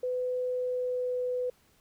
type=tone with pitch glide; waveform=sine; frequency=502 to 498.8 Hz; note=B4 to B4; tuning=+28 to +17 cents; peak=-28 dBFS; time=0.03-1.5 s; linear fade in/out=5 ms; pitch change=-11 cents; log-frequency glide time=0.44-1.16 s; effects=pink hiss -65 dBFS RMS until 1.8 s